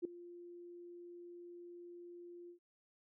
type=tone with ADSR envelope; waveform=sine; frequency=348.6 Hz; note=F4; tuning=3 cents flat; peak=-32 dBFS; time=0.02-2.59 s; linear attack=30 ms; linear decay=3 ms; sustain=-18 dB; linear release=99 ms; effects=none